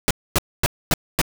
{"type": "noise bursts", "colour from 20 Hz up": "pink", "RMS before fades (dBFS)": -17, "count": 5, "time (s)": [0.08, 1.215], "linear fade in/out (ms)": 0, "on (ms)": 27, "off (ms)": 250, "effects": []}